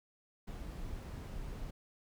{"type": "noise", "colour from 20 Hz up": "brown", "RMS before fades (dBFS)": -43, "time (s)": [0.47, 1.71], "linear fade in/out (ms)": 10, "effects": []}